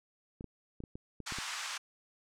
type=clicks; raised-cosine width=3 ms; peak=-30 dBFS; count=8; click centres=0.409 / 0.443 / 0.804 / 0.838 / 0.955 / 1.203 / 1.323 / 1.386 s
type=band-pass noise; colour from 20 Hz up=pink; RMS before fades=-40 dBFS; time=1.26-1.78 s; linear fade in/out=10 ms; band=1000 to 8000 Hz; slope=24 dB/octave
effects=none